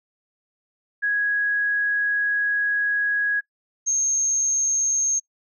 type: tone pair in turn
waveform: sine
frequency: 1661.2 / 6426 Hz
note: G#6 / G8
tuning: 0 / +42 cents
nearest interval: octave + major seventh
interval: 2342 cents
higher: second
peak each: -19 dBFS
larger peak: neither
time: 1.02-3.41 / 3.86-5.2 s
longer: first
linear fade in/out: 20 ms
effects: noise-tail reverb RT60 0.1 s tail -22 dB re dry